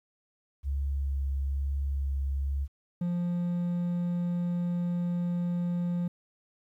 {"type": "tone with vibrato", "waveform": "sine", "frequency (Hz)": 69, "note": "C#2", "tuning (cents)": -7, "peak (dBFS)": -27, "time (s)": [0.63, 2.68], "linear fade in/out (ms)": 50, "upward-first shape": "sine", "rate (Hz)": 1.1, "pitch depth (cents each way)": 14}
{"type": "tone", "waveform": "triangle", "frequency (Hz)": 174.9, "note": "F3", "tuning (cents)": 3, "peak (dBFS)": -25, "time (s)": [3.01, 6.08], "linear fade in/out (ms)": 5}
{"effects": ["11-bit"]}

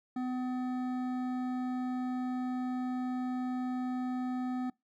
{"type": "tone with hard clipping", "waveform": "sine", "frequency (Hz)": 252.7, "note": "B3", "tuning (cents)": 40, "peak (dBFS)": -34, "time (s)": [0.16, 4.7], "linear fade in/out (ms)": 5, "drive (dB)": 11, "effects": ["noise-tail reverb RT60 0.2 s tail -24 dB re dry"]}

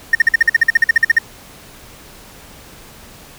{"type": "tone bursts", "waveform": "triangle", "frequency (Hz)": 1836, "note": "A#6", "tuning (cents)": -27, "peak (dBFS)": -3, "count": 16, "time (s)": [0.13, 1.186], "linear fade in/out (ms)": 5, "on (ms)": 21, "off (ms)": 48, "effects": ["tanh soft clip ceiling 0 dBFS", "pink hiss -40 dBFS RMS until 3.38 s"]}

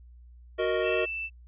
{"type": "chord", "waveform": "square", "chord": "D# minor", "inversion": "first", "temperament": "equal", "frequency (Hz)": [370, 466.2, 622.3], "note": ["F#4", "A#4", "D#5"], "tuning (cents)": [0, 0, 0], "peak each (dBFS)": -30, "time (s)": [0.58, 1.06], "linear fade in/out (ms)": 20}
{"type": "tone", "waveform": "sine", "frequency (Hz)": 2654, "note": "E7", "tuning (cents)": 11, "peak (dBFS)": -31, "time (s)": [0.82, 1.3], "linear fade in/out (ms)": 50}
{"effects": ["added 60 Hz sine -48 dBFS peak until 1.47 s", "resampled to 8000 Hz"]}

